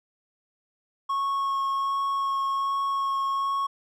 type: tone with vibrato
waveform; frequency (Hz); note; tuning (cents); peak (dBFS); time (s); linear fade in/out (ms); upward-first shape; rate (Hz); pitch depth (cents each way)
triangle; 1097; C#6; -18; -22; 1.09-3.67; 10; sine; 1.3; 9
effects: none